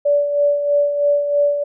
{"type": "tone with tremolo", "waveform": "sine", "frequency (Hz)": 578, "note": "D5", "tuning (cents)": -28, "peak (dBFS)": -11, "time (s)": [0.05, 1.64], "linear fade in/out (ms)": 10, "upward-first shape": "sine", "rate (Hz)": 3.1, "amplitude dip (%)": 55, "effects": []}